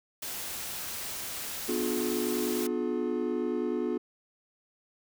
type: noise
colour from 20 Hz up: white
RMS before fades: -37 dBFS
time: 0.22-2.67 s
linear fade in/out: 5 ms
type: chord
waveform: triangle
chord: B diminished seventh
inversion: none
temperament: just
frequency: 246.9 / 296.3 / 355.6 / 426.7 Hz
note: B3 / D4 / F4 / Ab4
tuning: 0 / +15 / +31 / +47 cents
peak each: -31 / -34 / -30 / -32 dBFS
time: 1.68-3.98 s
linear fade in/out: 10 ms
effects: none